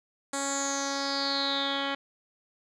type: tone with low-pass filter sweep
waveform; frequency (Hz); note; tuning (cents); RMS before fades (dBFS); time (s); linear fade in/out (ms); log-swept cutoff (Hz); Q
10% pulse; 277.2; C#4; 0; -30; 0.33-1.95; 5; 8300 to 2900; 8.3
effects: none